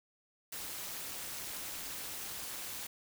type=noise with amplitude modulation; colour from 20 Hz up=white; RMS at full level=-39 dBFS; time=0.52-2.87 s; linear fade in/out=5 ms; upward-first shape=sine; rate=220 Hz; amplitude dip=75%; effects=none